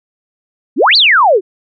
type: exponential two-way sweep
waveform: sine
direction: up then down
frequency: 207.7 to 4795 to 343.1 Hz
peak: -5 dBFS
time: 0.76-1.41 s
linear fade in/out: 50 ms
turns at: 0.96 s
effects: none